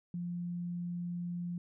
sine tone, 174.61 Hz, F3, in tune, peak -35 dBFS, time 0.14-1.58 s, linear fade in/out 2 ms, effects none

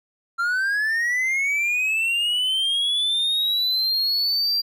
triangle linear sweep, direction up, 1361 to 4758 Hz, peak -18 dBFS, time 0.38-4.62 s, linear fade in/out 20 ms, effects none

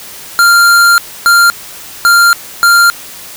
square tone bursts at uneven times, 1392 Hz, F6, 6 cents flat, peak -4 dBFS, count 4, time 0.39-0.98 / 1.26-1.5 / 2.05-2.33 / 2.63-2.9 s, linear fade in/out 0 ms, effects white hiss -29 dBFS RMS until 3.36 s

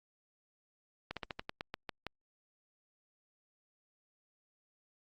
slowing click train, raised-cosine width 0.3 ms, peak -22 dBFS, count 10, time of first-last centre 1.11-2.067 s, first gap 57 ms, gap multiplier 1.15, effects Opus 48 kbps

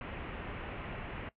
pink low-pass noise, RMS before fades -42 dBFS, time 0.01-1.29 s, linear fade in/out 2 ms, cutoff 2900 Hz, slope 48 dB/octave, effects noise-tail reverb RT60 0.1 s tail -18 dB re dry

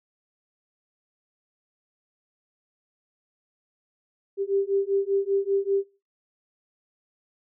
sine beating tone pair, 392 / 397.1 Hz, G4 / G4, 0 / +22 cents, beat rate 5.1 Hz, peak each -25 dBFS, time 4.37-5.85 s, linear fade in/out 50 ms, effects noise-tail reverb RT60 0.3 s tail -19 dB re dry

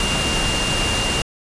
sine tone in noise, 2799 Hz, F7, 3 cents sharp, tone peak -23 dBFS, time 0-1.22 s, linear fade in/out 2 ms, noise pink, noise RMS -21 dBFS, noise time 0-1.22 s, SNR -5 dB, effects resampled to 22050 Hz

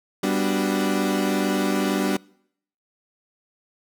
35% pulse chord, G major seventh, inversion none, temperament equal, 196 / 246.9 / 293.7 / 370 Hz, G3 / B3 / D4 / F#4, 0 / 0 / 0 / 0 cents, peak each -23 / -27 / -23 / -26 dBFS, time 0.23-2.17 s, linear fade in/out 5 ms, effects noise-tail reverb RT60 0.7 s tail -25 dB re dry

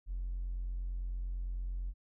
sine tone with hard clipping, 44.46 Hz, F1, 32 cents sharp, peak -35 dBFS, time 0.06-1.94 s, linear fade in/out 50 ms, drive 1 dB, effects none

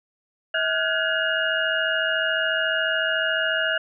sine tone cluster, 643 / 1420 / 1514 / 1678 / 2855 Hz, E5 / F6 / F#6 / G#6 / F7, -43 / +28 / +39 / +17 / +37 cents, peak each -27 dBFS, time 0.54-3.78 s, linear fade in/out 5 ms, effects none

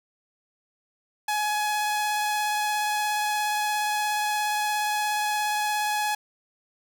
sawtooth tone with vibrato, 842 Hz, G#5, 24 cents sharp, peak -20 dBFS, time 1.28-6.15 s, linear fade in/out 5 ms, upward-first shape sine, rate 17 Hz, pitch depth 10 cents each way, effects 8-bit

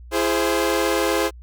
sawtooth chord, E augmented, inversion none, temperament equal with one note detuned, 335.8 / 415.3 / 523.3 Hz, E4 / G#4 / B#4, +32 / 0 / 0 cents, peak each -19 dBFS, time 0.11-1.31 s, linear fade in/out 50 ms, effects added 60 Hz sine -38 dBFS peak until 1.42 s

